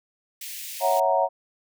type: high-pass noise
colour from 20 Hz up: white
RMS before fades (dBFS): -36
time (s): 0.41-1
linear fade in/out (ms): 5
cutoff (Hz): 1900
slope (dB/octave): 48
type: chord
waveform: sine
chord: F# dominant seventh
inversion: second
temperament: equal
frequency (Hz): 554.4 / 659.3 / 740 / 932.3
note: C#5 / E5 / F#5 / A#5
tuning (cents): 0 / 0 / 0 / 0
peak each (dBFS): -24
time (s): 0.8-1.29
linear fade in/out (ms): 50
effects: none